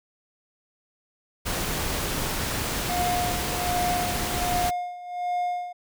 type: noise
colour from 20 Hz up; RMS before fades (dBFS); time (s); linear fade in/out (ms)
pink; -28; 1.45-4.71; 20
type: tone with tremolo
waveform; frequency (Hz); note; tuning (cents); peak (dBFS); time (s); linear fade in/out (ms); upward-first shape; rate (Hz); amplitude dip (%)
triangle; 713; F5; +36; -21; 2.89-5.73; 10; sine; 1.3; 80
effects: none